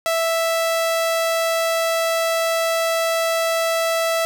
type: tone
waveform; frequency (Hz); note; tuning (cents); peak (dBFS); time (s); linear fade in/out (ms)
sawtooth; 659.3; E5; 0; -14; 0.06-4.25; 0
effects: none